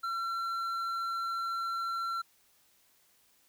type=tone with hard clipping; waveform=triangle; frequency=1357 Hz; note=E6; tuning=50 cents sharp; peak=-33 dBFS; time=0.03-2.22 s; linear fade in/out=10 ms; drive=9 dB; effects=white hiss -67 dBFS RMS until 3.48 s